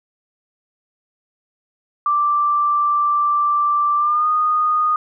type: tone with pitch glide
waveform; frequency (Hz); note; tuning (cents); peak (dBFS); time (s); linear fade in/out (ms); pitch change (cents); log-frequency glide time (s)
sine; 1174.7 to 1233.1; D6 to D#6; 0 to -16; -14; 2.06-4.96; 2; +84; 3.97-4.28
effects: none